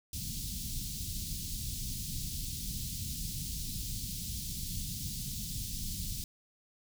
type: band-stop noise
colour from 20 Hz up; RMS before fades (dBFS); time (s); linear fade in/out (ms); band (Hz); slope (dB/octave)
pink; -38; 0.13-6.24; 2; 200 to 3900; 24
effects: none